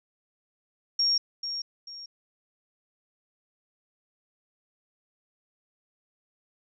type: tone with echo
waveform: sine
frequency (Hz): 5560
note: F8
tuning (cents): -9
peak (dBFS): -21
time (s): 0.99-1.18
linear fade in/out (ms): 5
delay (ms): 440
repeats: 2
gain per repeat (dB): -9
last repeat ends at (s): 2.06
effects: none